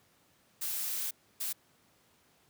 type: noise bursts at uneven times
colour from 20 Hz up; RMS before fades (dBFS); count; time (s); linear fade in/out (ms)
blue; -35; 2; 0.61-1.11 / 1.4-1.53; 10
effects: pink hiss -67 dBFS RMS until 2.49 s + high-pass 100 Hz 12 dB/octave